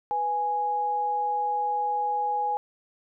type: tone pair together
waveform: sine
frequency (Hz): 493.9 / 829.9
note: B4 / G#5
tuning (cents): 0 / -1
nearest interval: major sixth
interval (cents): 899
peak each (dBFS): -35 / -24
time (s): 0.11-2.57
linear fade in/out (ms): 0
effects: none